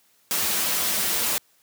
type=noise with comb filter; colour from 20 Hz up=white; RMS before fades=-24 dBFS; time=0.31-1.38 s; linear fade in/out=0 ms; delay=7.5 ms; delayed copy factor=-0.7; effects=white hiss -62 dBFS RMS until 1.62 s + high-pass 100 Hz 12 dB/octave